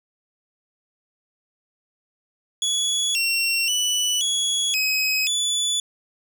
25% pulse tone with pitch steps, 3382 / 2730 / 2968 / 3357 / 2538 / 3459 Hz, G#7 / F7 / F#7 / G#7 / D#7 / A7, +31 / -40 / +5 / +18 / +34 / -30 cents, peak -16 dBFS, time 2.62-5.8 s, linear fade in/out 2 ms, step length 530 ms, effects none

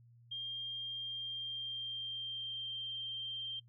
sine tone with pitch glide, 3203 to 3159 Hz, G7 to G7, +37 to +13 cents, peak -38 dBFS, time 0.31-3.6 s, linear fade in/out 10 ms, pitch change -24 cents, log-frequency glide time 0.82-2.76 s, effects noise-tail reverb RT60 0.1 s tail -24 dB re dry + added 118 Hz sine -59 dBFS peak until 3.68 s

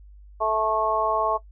harmonic tone, 218.5 Hz, A3, 12 cents flat, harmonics 2 / 3 / 4 / 5, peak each -29 / -24 / -27 / -25 dBFS, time 0.4-1.38 s, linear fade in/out 20 ms, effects noise-tail reverb RT60 0.1 s tail -17 dB re dry + added 50 Hz sine -44 dBFS peak until 1.51 s

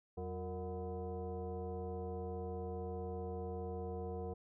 sine tone with frequency modulation, 188.4 Hz, F#3, 32 cents sharp, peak -39 dBFS, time 0.17-4.34 s, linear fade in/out 10 ms, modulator 272 Hz, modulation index 1.8, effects none

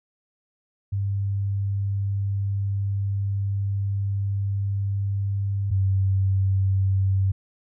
sine tone pair in turn, 99.3 / 96.42 Hz, G2 / G2, +23 / -28 cents, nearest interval minor second, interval 51 cents, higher first, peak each -22 / -18 dBFS, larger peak second, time 0.92-5.71 / 5.71-7.32 s, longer first, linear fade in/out 10 ms, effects none

